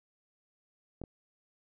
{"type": "clicks", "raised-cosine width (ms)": 2, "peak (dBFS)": -28, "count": 2, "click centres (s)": [1.016, 1.038], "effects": []}